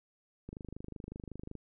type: click train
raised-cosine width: 3 ms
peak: -30 dBFS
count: 28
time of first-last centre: 0.49-1.553 s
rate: 25.4 Hz
effects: none